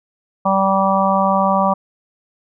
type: harmonic tone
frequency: 193.6 Hz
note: G3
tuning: 21 cents flat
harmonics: 1 / 3 / 4 / 5 / 6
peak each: -19 / -19 / -19 / -19 / -19 dBFS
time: 0.45-1.74 s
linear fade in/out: 10 ms
effects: none